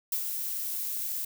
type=noise with ADSR envelope; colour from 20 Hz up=violet; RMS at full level=-28 dBFS; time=0.12-1.25 s; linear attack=5 ms; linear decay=68 ms; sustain=-5 dB; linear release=4 ms; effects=none